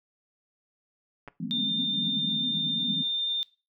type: clicks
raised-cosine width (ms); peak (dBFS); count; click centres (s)
0.5; -27; 2; 1.277 / 1.284
type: band-pass noise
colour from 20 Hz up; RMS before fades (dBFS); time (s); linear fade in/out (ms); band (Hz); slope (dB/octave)
white; -34; 1.4-3.03; 0; 150 to 270; 96
type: tone with vibrato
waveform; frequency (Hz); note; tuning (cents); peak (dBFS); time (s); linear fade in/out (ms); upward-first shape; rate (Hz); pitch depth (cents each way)
sine; 3608; A7; +43; -26; 1.51-3.43; 0; triangle; 12; 9
effects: noise-tail reverb RT60 0.3 s tail -18 dB re dry